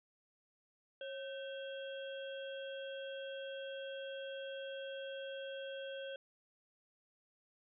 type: harmonic tone with a mistuned harmonic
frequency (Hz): 544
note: C#5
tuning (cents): -33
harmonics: 1 / 3 / 5 / 6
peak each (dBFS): -43 / -51 / -57 / -52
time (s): 1.01-6.16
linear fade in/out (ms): 2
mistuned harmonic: 3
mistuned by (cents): -100
effects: none